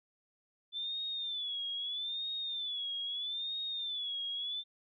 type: tone with vibrato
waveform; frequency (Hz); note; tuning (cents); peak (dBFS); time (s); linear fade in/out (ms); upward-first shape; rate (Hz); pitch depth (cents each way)
sine; 3500; A7; -10; -35; 0.72-4.64; 50; sine; 0.78; 110
effects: none